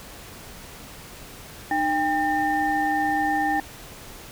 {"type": "tone cluster", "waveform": "sine", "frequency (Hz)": [304.8, 797, 1809], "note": ["D#4", "G5", "A6"], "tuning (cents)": [-36, 28, 48], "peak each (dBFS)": [-27, -22, -27], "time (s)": [1.71, 3.6], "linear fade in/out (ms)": 2, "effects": ["pink hiss -42 dBFS RMS until 4.31 s"]}